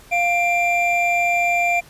triangle tone pair together, 698.5 / 2373 Hz, F5 / D7, 0 / +17 cents, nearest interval octave + major sixth, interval 2117 cents, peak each -17 dBFS, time 0.11-1.81 s, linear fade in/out 20 ms, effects pink hiss -47 dBFS RMS until 1.89 s + resampled to 32000 Hz

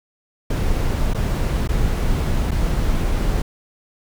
brown noise with dropouts, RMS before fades -19 dBFS, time 0.5-3.42 s, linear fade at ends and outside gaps 5 ms, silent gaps 1.136-1.146 / 1.676-1.689 / 2.509-2.515 s, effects none

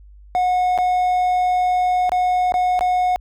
triangle tone with dropouts, 728 Hz, F#5, 28 cents flat, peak -13 dBFS, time 0.35-3.16 s, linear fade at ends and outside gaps 0 ms, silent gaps 0.777-0.786 / 2.094-2.119 / 2.521-2.541 / 2.792-2.809 s, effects added 50 Hz sine -41 dBFS peak until 3.2 s

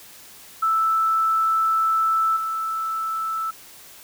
sine tone with level steps, 1318.5 Hz, E6, in tune, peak -17 / -23 dBFS, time 0.62-3.51 s, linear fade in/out 10 ms, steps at 2.36 s, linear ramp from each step 10 ms, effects white hiss -45 dBFS RMS until 4.03 s

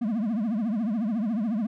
triangle tone with vibrato, 220 Hz, A3, in tune, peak -22 dBFS, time 0.01-1.67 s, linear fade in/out 10 ms, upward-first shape triangle, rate 14 Hz, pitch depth 220 cents each way, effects none

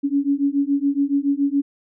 sine beating tone pair, 277.8 / 284.9 Hz, C#4 / C#4, +4 / +48 cents, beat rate 7.1 Hz, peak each -20 dBFS, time 0.03-1.62 s, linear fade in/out 20 ms, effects none

